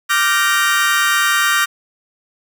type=chord; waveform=35% pulse; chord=G minor seventh; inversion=second; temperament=equal with one note detuned; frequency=1174.7 / 1396.9 / 1546.4 / 1864.7 Hz; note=D6 / F6 / G6 / Bb6; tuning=0 / 0 / -24 / 0 cents; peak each=-17 dBFS; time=0.09-1.66 s; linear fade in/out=20 ms; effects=none